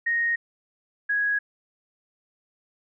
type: tone pair in turn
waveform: sine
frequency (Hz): 1864.7 / 1661.3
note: A#6 / G#6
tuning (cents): 0 / 0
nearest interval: major second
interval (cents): 200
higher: first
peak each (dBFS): -21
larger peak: neither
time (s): 0.06-0.36 / 1.09-1.39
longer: neither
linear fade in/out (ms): 10
effects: none